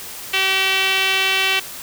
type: tone with band-pass filter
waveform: sawtooth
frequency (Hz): 383.1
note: G4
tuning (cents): -40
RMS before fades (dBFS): -18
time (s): 0.33-1.6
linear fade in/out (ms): 10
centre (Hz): 2800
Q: 3
effects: white hiss -33 dBFS RMS until 1.82 s